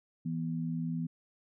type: tone pair together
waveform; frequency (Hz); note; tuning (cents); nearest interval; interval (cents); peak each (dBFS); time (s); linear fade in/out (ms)
sine; 164.81 / 244.7; E3 / B3; 0 / -16; perfect fifth; 684; -33 / -36; 0.25-1.07; 10
effects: none

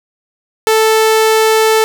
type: tone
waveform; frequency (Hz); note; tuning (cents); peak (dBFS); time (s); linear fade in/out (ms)
sawtooth; 440; A4; 0; -4; 0.67-1.84; 0
effects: 7-bit

